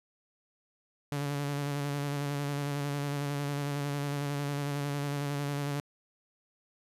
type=tone with vibrato; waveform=sawtooth; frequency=143.1 Hz; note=D3; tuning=45 cents flat; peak=-27 dBFS; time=1.12-5.8 s; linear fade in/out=0 ms; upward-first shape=square; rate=11 Hz; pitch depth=22 cents each way; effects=resampled to 32000 Hz + 11-bit